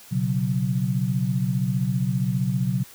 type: chord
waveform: sine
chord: B suspended second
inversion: none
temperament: equal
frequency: 123.47 / 138.59 / 185 Hz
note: B2 / C#3 / F#3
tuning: 0 / 0 / 0 cents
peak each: -25 dBFS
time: 0.11-2.84 s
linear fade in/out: 20 ms
effects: white hiss -47 dBFS RMS until 2.94 s